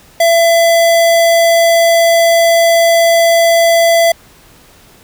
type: tone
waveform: square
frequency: 671 Hz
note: E5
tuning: 31 cents sharp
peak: -7 dBFS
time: 0.2-4.12 s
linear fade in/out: 5 ms
effects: pink hiss -43 dBFS RMS until 5.03 s